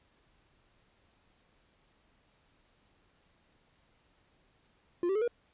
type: tone with pitch steps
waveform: triangle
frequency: 349.2 / 387.5 / 429.9 / 477 Hz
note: F4 / G4 / A4 / A#4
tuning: 0 / -20 / -40 / +40 cents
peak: -25 dBFS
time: 5.03-5.278 s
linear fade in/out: 2 ms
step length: 62 ms
effects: pink hiss -69 dBFS RMS until 5.53 s + resampled to 8000 Hz